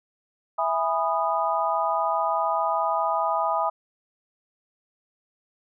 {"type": "chord", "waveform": "sine", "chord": "E major seventh", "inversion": "none", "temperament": "just", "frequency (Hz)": [659.3, 824.1, 988.9, 1236.1], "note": ["E5", "G#5", "B5", "D#6"], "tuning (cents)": [0, -14, 2, -12], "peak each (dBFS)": -27, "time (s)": [0.58, 3.7], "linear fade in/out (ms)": 10, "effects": []}